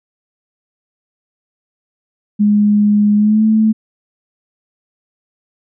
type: tone with pitch glide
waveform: sine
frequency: 207.7 to 218.4 Hz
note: G#3 to A3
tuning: 0 to -13 cents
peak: -8 dBFS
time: 2.39-3.73 s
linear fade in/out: 20 ms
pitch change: +87 cents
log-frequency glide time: 3.16-3.44 s
effects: none